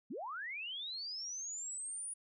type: linear sweep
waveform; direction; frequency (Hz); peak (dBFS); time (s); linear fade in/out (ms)
sine; up; 174.61 to 9770; -40; 0.1-2.14; 10
effects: none